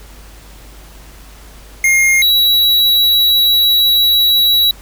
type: tone pair in turn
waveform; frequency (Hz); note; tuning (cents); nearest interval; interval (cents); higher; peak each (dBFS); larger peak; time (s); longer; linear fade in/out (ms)
square; 2131 / 3902; C7 / B7; +31 / -22; minor seventh; 1047; second; -9; neither; 1.84-2.22 / 2.22-4.71; second; 2
effects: added 50 Hz sine -36 dBFS peak until 4.81 s + pink hiss -41 dBFS RMS until 4.81 s